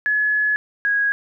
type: tone pair in turn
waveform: sine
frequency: 1701 / 1649.7 Hz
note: G#6 / G#6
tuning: +41 / -12 cents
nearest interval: minor second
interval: 53 cents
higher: first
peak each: -16 dBFS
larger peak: neither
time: 0.06-0.56 / 0.85-1.12 s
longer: first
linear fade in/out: 0 ms
effects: none